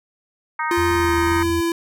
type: harmonic tone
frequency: 311.1 Hz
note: D#4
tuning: in tune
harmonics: 3 / 4 / 5 / 6 / 7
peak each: -24 / -26 / -28 / -30 / -31 dBFS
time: 0.59-1.43 s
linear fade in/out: 5 ms
type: tone with pitch glide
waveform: square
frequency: 345.7 to 336.8 Hz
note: F4 to E4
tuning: -18 to +37 cents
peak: -19 dBFS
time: 0.71-1.72 s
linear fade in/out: 2 ms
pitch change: -45 cents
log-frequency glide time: 0.93-1.39 s
type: tone with vibrato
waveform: sine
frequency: 82.41 Hz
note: E2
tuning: in tune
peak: -24 dBFS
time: 0.77-1.61 s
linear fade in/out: 10 ms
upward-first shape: sine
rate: 1.9 Hz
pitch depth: 68 cents each way
type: click train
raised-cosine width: 5 ms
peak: -24 dBFS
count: 14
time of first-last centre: 0.91-1.501 s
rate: 22 Hz
effects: none